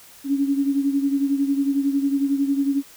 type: beating tone pair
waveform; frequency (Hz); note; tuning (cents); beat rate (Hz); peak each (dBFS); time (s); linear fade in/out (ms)
sine; 276.5 / 287.5; C#4 / D4; -4 / -37; 11; -19 / -25; 0.24-2.83; 50
effects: white hiss -47 dBFS RMS until 2.96 s